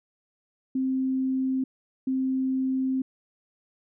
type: tone bursts at uneven times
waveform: sine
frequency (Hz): 262.3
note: C4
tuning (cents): +4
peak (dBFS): -23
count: 2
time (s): 0.75-1.64 / 2.07-3.02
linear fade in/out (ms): 5
effects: none